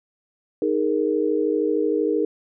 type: chord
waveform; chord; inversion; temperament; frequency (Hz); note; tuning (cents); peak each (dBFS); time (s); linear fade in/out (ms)
sine; D# suspended fourth; none; equal with one note detuned; 311.1 / 413.2 / 466.2; D#4 / G#4 / A#4; 0 / -9 / 0; -23 / -23 / -23; 0.62-2.25; 2
effects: none